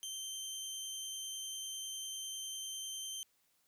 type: tone with vibrato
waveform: 20% pulse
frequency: 3122 Hz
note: G7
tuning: 8 cents flat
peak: -35 dBFS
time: 0.03-3.23 s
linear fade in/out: 0 ms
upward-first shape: sine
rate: 10 Hz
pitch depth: 9 cents each way
effects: white hiss -75 dBFS RMS until 3.67 s